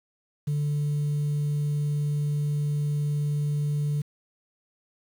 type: tone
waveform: sine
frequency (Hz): 146.8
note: D3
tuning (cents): 0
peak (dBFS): -21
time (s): 0.47-4.02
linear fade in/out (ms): 10
effects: tanh soft clip ceiling -22 dBFS + 8-bit